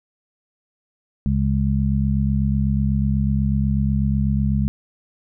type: harmonic tone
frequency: 68.1 Hz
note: C#2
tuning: 30 cents flat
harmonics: 1 / 2 / 3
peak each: -21 / -21 / -21 dBFS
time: 1.26-4.68 s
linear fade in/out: 0 ms
effects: none